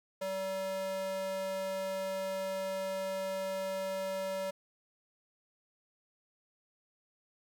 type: tone with high-pass filter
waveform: square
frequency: 191.1 Hz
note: G3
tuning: 44 cents flat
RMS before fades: -36 dBFS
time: 0.21-4.51 s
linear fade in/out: 10 ms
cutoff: 460 Hz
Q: 9.6
effects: 12-bit